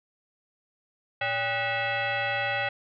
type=tone with frequency modulation; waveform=sine; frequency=570 Hz; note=C#5; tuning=48 cents sharp; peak=-25 dBFS; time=1.21-2.69 s; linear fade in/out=5 ms; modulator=684 Hz; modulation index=3.5; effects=none